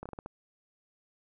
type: slowing click train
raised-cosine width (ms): 1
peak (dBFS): -26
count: 6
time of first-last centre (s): 0.03-0.261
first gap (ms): 26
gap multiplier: 1.29
effects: none